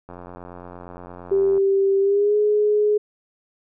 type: click train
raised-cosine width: 1 ms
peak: -24 dBFS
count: 133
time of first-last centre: 0.09-1.578 s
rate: 88.7 Hz
type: tone with pitch glide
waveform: sine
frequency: 391.4 to 419.5 Hz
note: G4 to G#4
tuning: -3 to +17 cents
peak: -15 dBFS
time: 1.31-2.98 s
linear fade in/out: 10 ms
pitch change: +120 cents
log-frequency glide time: 2-2.36 s
effects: none